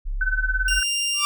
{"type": "exponential sweep", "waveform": "sine", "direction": "up", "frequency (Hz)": [32.96, 45.55], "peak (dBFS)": -23, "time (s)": [0.05, 0.81], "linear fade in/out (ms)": 20}
{"type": "tone with tremolo", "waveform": "sine", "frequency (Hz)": 1518, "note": "F#6", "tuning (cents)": 44, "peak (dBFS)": -18, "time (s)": [0.21, 0.83], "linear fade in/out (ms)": 2, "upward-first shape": "sine", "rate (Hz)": 18, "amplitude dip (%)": 85}
{"type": "tone", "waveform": "20% pulse", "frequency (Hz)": 2794, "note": "F7", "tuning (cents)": 0, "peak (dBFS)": -17, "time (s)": [0.68, 1.25], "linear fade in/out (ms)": 2}
{"type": "tone with exponential growth", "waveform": "40% pulse", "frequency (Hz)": 1177, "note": "D6", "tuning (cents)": 3, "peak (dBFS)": -17, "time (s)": [1.13, 1.25], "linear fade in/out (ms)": 0, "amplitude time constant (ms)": 26}
{"effects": []}